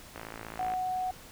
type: click train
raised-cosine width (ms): 0.5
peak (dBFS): -25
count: 33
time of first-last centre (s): 0.16-0.738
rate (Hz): 55.4
type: tone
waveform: sine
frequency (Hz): 740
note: F#5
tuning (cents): 0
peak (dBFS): -29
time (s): 0.59-1.11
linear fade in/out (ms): 5
effects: pink hiss -50 dBFS RMS until 1.31 s